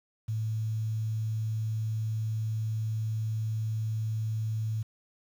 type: tone with quantisation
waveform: sine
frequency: 110 Hz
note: A2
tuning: in tune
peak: -28 dBFS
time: 0.28-4.83 s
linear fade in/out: 10 ms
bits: 9
effects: none